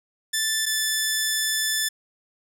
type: tone pair in turn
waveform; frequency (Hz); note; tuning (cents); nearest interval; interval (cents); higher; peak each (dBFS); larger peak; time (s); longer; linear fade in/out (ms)
10% pulse; 1760 / 1751; A6 / A6; 0 / -9; unison; 9; first; -13; neither; 0.33-0.66 / 0.66-1.89; second; 10
effects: none